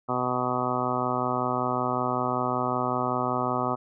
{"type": "harmonic tone", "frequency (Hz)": 125.3, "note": "B2", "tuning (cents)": 25, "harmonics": [1, 2, 3, 4, 5, 6, 7, 8, 9, 10], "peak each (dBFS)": [-35, -32, -34, -36, -33, -32, -35, -35, -32, -32], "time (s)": [0.08, 3.76], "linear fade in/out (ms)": 20, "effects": []}